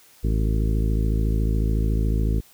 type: harmonic tone with a mistuned harmonic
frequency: 53.9 Hz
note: A1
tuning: 35 cents flat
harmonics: 1 / 2 / 3 / 4 / 5 / 6 / 7 / 8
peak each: -20 / -26 / -30 / -32 / -34 / -36 / -37 / -38 dBFS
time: 0.23-2.41 s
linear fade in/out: 20 ms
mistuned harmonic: 8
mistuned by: +80 cents
effects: white hiss -53 dBFS RMS until 2.53 s